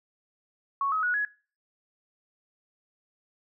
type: tone with pitch steps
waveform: sine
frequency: 1108.7 / 1273.6 / 1462.9 / 1680.5 Hz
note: C#6 / D#6 / F#6 / G#6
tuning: 0 / +40 / -20 / +20 cents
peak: -24 dBFS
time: 0.81-1.25 s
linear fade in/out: 2 ms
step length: 110 ms
effects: noise-tail reverb RT60 0.4 s tail -22 dB re dry